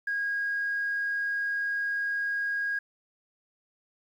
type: tone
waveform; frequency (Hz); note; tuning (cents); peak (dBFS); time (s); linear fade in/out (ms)
sine; 1637; G#6; -25; -26; 0.07-2.79; 5
effects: tanh soft clip ceiling -22 dBFS + 10-bit